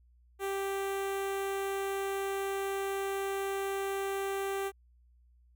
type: tone with notch filter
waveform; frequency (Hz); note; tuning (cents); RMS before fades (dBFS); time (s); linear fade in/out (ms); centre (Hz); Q
sawtooth; 392; G4; 0; -34; 0.39-4.72; 50; 4800; 1.3
effects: added 60 Hz sine -60 dBFS peak until 5.55 s